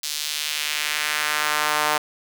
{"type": "tone with high-pass filter sweep", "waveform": "sawtooth", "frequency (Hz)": 150.7, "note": "D3", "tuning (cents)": 45, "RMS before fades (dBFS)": -24, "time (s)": [0.03, 1.98], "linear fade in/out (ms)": 5, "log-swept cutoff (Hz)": [4500, 860], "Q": 1.3, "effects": []}